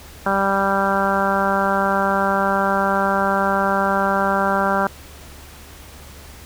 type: harmonic tone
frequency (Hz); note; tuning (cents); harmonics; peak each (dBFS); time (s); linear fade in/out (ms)
196; G3; 0; 1 / 2 / 3 / 4 / 5 / 6 / 7 / 8; -24 / -27 / -23 / -23 / -24 / -27 / -23 / -26; 0.26-4.87; 2
effects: added 72 Hz sine -42 dBFS peak until 6.45 s + pink hiss -42 dBFS RMS until 6.45 s